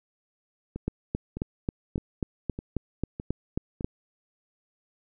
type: two click trains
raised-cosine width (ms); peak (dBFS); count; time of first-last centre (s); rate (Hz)
3; -21 / -14; 6 / 12; 0.76-3.809 / 0.88-3.845; 1.64 / 3.71
effects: none